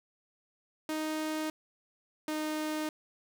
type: tone pair in turn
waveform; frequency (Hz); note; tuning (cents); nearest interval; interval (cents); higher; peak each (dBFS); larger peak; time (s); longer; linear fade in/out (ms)
sawtooth; 311.1 / 308.1; D#4 / D#4; 0 / -17; unison; 17; first; -28; neither; 0.89-1.5 / 2.28-2.89; neither; 2
effects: 11-bit